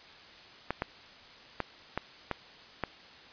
clicks, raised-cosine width 0.5 ms, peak -15 dBFS, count 6, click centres 0.706 / 0.821 / 1.603 / 1.976 / 2.313 / 2.837 s, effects white hiss -52 dBFS RMS until 3.32 s + resampled to 11025 Hz

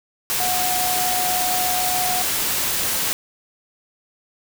sine tone in noise, 730 Hz, F#5, 24 cents flat, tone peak -23 dBFS, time 0.4-2.22 s, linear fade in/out 0 ms, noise white, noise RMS -22 dBFS, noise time 0.3-3.13 s, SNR -4 dB, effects none

